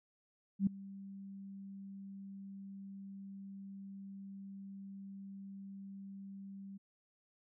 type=tone with ADSR envelope; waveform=sine; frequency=196 Hz; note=G3; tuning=in tune; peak=-25 dBFS; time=0.59-6.78 s; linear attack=78 ms; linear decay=5 ms; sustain=-21 dB; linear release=14 ms; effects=none